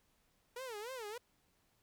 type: tone with vibrato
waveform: sawtooth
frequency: 466.2 Hz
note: A#4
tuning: in tune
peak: -39 dBFS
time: 0.56-1.18 s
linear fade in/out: 5 ms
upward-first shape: sine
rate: 3.4 Hz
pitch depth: 220 cents each way
effects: pink hiss -75 dBFS RMS until 1.82 s